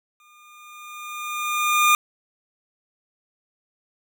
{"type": "tone with exponential growth", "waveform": "25% pulse", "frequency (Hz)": 1211, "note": "D#6", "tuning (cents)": -47, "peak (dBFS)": -9, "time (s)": [0.2, 1.95], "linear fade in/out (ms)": 1, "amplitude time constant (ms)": 380, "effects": []}